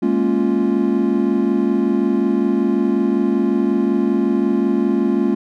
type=chord; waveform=triangle; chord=Bb minor seventh; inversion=third; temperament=equal; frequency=207.7 / 233.1 / 277.2 / 349.2 Hz; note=Ab3 / Bb3 / Db4 / F4; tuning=0 / 0 / 0 / 0 cents; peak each=-18 dBFS; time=0.02-5.35 s; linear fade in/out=10 ms; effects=none